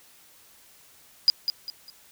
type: tone with echo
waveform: triangle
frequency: 4900 Hz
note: D#8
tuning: 27 cents flat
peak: -10 dBFS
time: 1.28-1.3 s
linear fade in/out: 0 ms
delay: 200 ms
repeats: 3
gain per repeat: -10 dB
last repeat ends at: 1.9 s
effects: tanh soft clip ceiling -10 dBFS + white hiss -55 dBFS RMS until 2.11 s